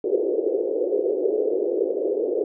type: band-pass noise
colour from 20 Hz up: pink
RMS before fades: -23 dBFS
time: 0.04-2.44 s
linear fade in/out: 2 ms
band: 370 to 500 Hz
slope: 48 dB/octave
effects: none